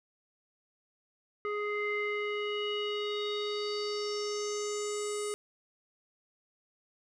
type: tone with low-pass filter sweep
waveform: square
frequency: 416.3 Hz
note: G#4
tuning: 4 cents sharp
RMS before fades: -34 dBFS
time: 1.45-5.34 s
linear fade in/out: 0 ms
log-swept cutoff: 1700 to 9000 Hz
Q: 5.3
effects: none